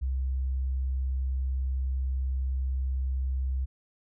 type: tone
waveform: sine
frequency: 65.41 Hz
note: C2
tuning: in tune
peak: -26 dBFS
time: 0.01-3.66 s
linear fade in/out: 20 ms
effects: none